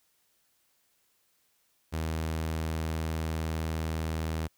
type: tone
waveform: sawtooth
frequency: 79.9 Hz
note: D#2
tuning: 47 cents sharp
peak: -26 dBFS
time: 1.92-4.48 s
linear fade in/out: 20 ms
effects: white hiss -71 dBFS RMS until 4.57 s